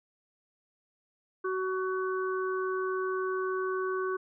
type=harmonic tone; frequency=375.3 Hz; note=F#4; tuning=25 cents sharp; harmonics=1 / 3 / 4; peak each=-30 / -35 / -38 dBFS; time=1.44-4.17 s; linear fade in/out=10 ms; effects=none